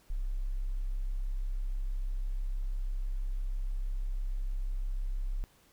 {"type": "tone", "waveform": "sine", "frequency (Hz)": 33.08, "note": "C1", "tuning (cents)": 20, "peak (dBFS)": -30, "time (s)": [0.1, 5.44], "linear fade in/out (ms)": 0, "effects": ["pink hiss -64 dBFS RMS until 5.72 s"]}